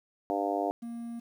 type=harmonic tone; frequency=100 Hz; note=G2; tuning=35 cents sharp; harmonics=3 / 4 / 5 / 6 / 7 / 8 / 9; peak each=-34 / -36 / -36 / -36 / -31 / -39 / -40 dBFS; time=0.3-0.71 s; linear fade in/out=0 ms
type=tone; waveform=triangle; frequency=233.9 Hz; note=A#3; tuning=6 cents sharp; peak=-34 dBFS; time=0.82-1.2 s; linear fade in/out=10 ms
effects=10-bit